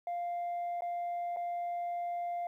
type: tone with dropouts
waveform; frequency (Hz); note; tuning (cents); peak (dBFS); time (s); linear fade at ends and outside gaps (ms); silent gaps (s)
sine; 698; F5; -1; -31; 0.07-2.47; 2; 0.808-0.82 / 1.363-1.369
effects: tanh soft clip ceiling -32 dBFS + 12-bit